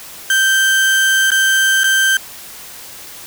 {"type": "tone with dropouts", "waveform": "35% pulse", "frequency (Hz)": 1563, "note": "G6", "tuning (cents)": -6, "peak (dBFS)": -9, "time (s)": [0.3, 2.17], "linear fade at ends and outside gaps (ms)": 2, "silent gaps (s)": [[1.305, 1.317], [1.835, 1.841]], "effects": ["white hiss -34 dBFS RMS until 3.26 s"]}